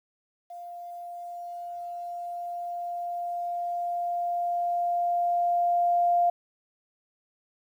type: tone with level ramp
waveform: sine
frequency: 698.5 Hz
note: F5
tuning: in tune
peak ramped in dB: -38 to -19 dBFS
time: 0.5-6.3 s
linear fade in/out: 5 ms
effects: 10-bit